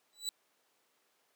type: tone with exponential growth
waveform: 30% pulse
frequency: 3951 Hz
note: B7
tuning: in tune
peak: -28 dBFS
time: 0.13-0.29 s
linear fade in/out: 1 ms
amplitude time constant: 34 ms
effects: pink hiss -73 dBFS RMS until 1.35 s + high-pass 400 Hz 12 dB/octave